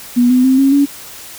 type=tone with pitch steps; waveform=sine; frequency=243.1 / 252.4 / 262.1 / 272.1 / 282.5 Hz; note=B3 / B3 / C4 / C#4 / C#4; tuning=-27 / +38 / +3 / -32 / +33 cents; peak=-7 dBFS; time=0.16-0.86 s; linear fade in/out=20 ms; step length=140 ms; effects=white hiss -33 dBFS RMS until 1.38 s